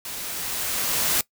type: noise with level ramp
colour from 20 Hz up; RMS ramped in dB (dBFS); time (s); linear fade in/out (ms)
white; -34 to -21; 0.05-1.21; 2
effects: noise-tail reverb RT60 0.1 s tail -21 dB re dry